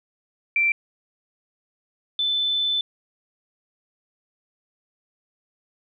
sine tone pair in turn, 2348 / 3518 Hz, D7 / A7, -1 / -1 cents, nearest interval perfect fifth, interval 700 cents, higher second, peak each -17 / -20 dBFS, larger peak first, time 0.56-0.72 / 2.19-2.81 s, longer second, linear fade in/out 2 ms, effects none

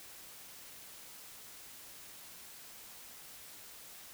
silence, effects white hiss -52 dBFS RMS until 4.13 s

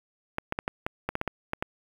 clicks, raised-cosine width 0.5 ms, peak -13 dBFS, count 11, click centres 0.384 / 0.524 / 0.589 / 0.679 / 0.865 / 1.09 / 1.154 / 1.214 / 1.277 / 1.534 / 1.625 s, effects 7-bit

